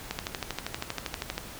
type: click train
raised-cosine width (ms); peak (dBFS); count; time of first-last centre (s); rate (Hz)
0.2; -13; 17; 0.11-1.38; 12.6
effects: pink hiss -43 dBFS RMS until 1.59 s